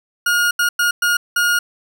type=tone bursts at uneven times; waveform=40% pulse; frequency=1431 Hz; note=F6; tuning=42 cents sharp; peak=-13 dBFS; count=5; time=0.26-0.51 / 0.59-0.69 / 0.79-0.91 / 1.02-1.17 / 1.36-1.59 s; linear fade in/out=5 ms; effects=none